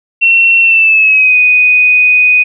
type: tone with pitch glide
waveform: sine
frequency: 2715 to 2490 Hz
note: F7 to D#7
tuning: -50 to +1 cents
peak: -4 dBFS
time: 0.21-2.44 s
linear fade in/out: 20 ms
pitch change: -149 cents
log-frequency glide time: 0.62-1.37 s
effects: none

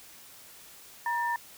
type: tone pair together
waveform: sine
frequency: 948.7 / 1791 Hz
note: A#5 / A6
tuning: +30 / +30 cents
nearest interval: major seventh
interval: 1100 cents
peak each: -28 / -32 dBFS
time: 1.06-1.36 s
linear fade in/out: 2 ms
effects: white hiss -51 dBFS RMS until 1.57 s

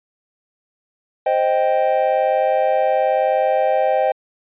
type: chord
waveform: triangle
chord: C minor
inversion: none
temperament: equal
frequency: 523.3 / 622.3 / 784 Hz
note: C5 / Eb5 / G5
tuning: 0 / 0 / 0 cents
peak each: -17 dBFS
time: 1.26-4.12 s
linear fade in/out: 5 ms
effects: resampled to 8000 Hz

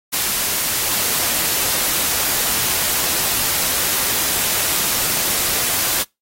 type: noise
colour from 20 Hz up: white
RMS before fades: -19 dBFS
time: 0.12-6.04 s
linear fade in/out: 20 ms
effects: noise-tail reverb RT60 0.2 s tail -25 dB re dry + AAC 48 kbps

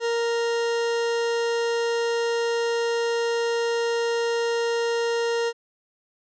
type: tone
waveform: 40% pulse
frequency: 466.2 Hz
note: A#4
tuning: in tune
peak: -21 dBFS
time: 0-5.53 s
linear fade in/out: 50 ms
effects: resampled to 16000 Hz

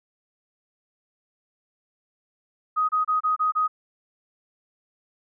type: tone bursts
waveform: sine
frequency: 1253 Hz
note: D#6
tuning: 12 cents sharp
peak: -19 dBFS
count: 6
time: 2.76-3.68 s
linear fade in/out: 20 ms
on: 130 ms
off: 28 ms
effects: none

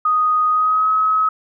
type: tone with pitch glide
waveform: sine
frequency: 1244.5 to 1278.7 Hz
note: D#6 to D#6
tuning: 0 to +47 cents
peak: -13 dBFS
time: 0.05-1.29 s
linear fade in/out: 5 ms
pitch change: +47 cents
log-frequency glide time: 0.5-0.9 s
effects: none

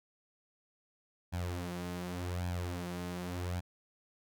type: tone with flanger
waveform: sawtooth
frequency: 88.7 Hz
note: F2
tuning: 27 cents sharp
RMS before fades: -38 dBFS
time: 1.32-3.61 s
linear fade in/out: 20 ms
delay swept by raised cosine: 1.2 to 6.6 ms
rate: 0.87 Hz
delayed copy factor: +0.7
effects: none

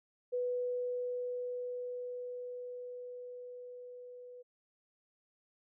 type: tone with level ramp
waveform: sine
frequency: 493.9 Hz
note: B4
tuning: in tune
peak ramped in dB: -31 to -48 dBFS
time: 0.32-4.43 s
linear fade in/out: 20 ms
effects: none

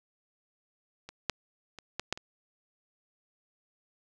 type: clicks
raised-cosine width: 0.2 ms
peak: -26 / -10 / -27 / -15 / -11 / -26 dBFS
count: 6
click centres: 1.09 / 1.297 / 1.787 / 1.996 / 2.126 / 2.175 s
effects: none

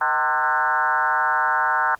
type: tone with frequency modulation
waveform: sine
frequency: 1195 Hz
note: D6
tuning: 30 cents sharp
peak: -17 dBFS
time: 0.01-1.95 s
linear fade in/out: 2 ms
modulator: 142 Hz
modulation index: 2.9
effects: pink hiss -56 dBFS RMS until 1.99 s + Opus 32 kbps

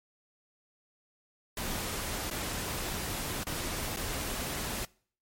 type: noise with dropouts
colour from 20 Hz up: pink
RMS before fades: -35 dBFS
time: 1.57-4.85 s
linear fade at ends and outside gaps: 2 ms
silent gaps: 2.3-2.31 / 3.435-3.468 / 3.962-3.97 s
effects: noise-tail reverb RT60 0.5 s tail -24 dB re dry + MP3 64 kbps

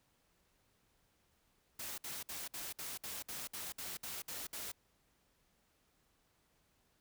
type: noise bursts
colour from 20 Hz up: white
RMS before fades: -44 dBFS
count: 12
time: 1.79-4.719 s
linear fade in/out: 5 ms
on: 190 ms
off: 59 ms
effects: pink hiss -75 dBFS RMS until 7 s

